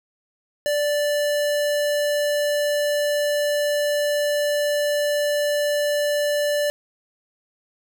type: tone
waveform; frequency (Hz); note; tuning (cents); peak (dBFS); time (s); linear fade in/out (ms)
square; 586; D5; -4; -20; 0.66-6.7; 0
effects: none